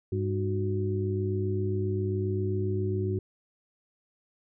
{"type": "harmonic tone with a mistuned harmonic", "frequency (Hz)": 101, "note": "G#2", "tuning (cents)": -48, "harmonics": [1, 2, 3, 4], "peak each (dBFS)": [-28, -36, -38, -31], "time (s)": [0.12, 3.19], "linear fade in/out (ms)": 5, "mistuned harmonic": 4, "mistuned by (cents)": -150, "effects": []}